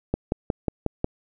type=click train; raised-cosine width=2 ms; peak=-9 dBFS; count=6; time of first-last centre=0.14-1.044 s; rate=5.53 Hz; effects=none